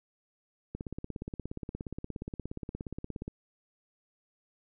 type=click train; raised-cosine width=3 ms; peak=-24 dBFS; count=44; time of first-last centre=0.75-3.279 s; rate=17 Hz; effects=none